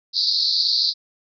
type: band-pass noise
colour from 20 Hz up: white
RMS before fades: -20 dBFS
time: 0.13-0.94 s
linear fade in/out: 50 ms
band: 4000 to 4900 Hz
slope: 96 dB/octave
effects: none